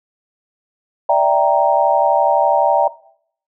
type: chord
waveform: sine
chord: E half-diminished seventh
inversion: third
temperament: equal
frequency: 587.3 / 659.3 / 784 / 932.3 Hz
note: D5 / E5 / G5 / Bb5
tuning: 0 / 0 / 0 / 0 cents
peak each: -16 dBFS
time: 1.09-2.88 s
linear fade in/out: 5 ms
effects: noise-tail reverb RT60 0.6 s tail -19 dB re dry